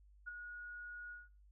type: tone with ADSR envelope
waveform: sine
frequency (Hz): 1449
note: F#6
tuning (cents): -37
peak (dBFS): -40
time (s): 0.26-1.29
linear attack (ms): 23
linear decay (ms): 10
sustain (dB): -6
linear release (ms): 180
effects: noise-tail reverb RT60 0.3 s tail -22 dB re dry + added 50 Hz sine -61 dBFS peak until 1.51 s